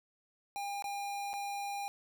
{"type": "tone with dropouts", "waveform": "square", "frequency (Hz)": 805, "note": "G5", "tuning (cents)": 46, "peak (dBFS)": -37, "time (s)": [0.56, 1.88], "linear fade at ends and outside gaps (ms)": 0, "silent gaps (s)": [[0.823, 0.842], [1.332, 1.338]], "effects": []}